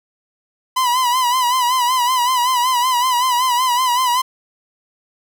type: tone with vibrato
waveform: 45% pulse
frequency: 998 Hz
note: B5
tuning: 18 cents sharp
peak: -14 dBFS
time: 0.76-4.22 s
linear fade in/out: 10 ms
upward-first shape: sine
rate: 5.3 Hz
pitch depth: 74 cents each way
effects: none